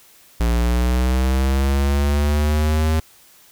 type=linear sweep; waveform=square; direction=up; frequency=57.4 to 79.6 Hz; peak=-16 dBFS; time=0.4-3 s; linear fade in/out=5 ms; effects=white hiss -50 dBFS RMS until 3.51 s